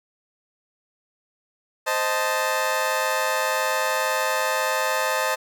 20% pulse chord, A diminished, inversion first, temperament equal with one note detuned, 520.5 / 622.3 / 880 Hz, C5 / Eb5 / A5, -9 / 0 / 0 cents, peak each -21 dBFS, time 1.86-5.36 s, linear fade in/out 20 ms, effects none

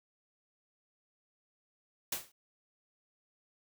white noise with exponential decay, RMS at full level -31 dBFS, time 2.12-2.32 s, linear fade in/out 5 ms, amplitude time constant 43 ms, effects none

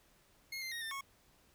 25% pulse tone with pitch steps, 2153 / 2086 / 1869 / 1797 / 1099 Hz, C7 / C7 / A#6 / A6 / C#6, +49 / -6 / +4 / +36 / -15 cents, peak -36 dBFS, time 0.52-1.01 s, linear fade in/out 5 ms, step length 98 ms, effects pink hiss -68 dBFS RMS until 1.54 s

